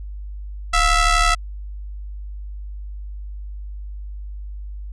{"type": "ring-modulated tone", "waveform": "sawtooth", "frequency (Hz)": 670, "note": "E5", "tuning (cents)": 28, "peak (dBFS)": -7, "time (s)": [0.73, 1.35], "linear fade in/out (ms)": 10, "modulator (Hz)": 634, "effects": ["added 50 Hz sine -29 dBFS peak until 4.92 s", "resampled to 22050 Hz"]}